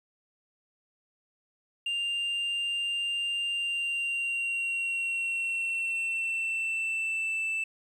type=tone with pitch glide; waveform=sine; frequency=2794 to 2649 Hz; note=F7 to E7; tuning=0 to +8 cents; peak=-25 dBFS; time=1.86-7.64 s; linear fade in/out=5 ms; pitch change=-92 cents; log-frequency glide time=3.49-7.43 s; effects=tanh soft clip ceiling -27 dBFS + 10-bit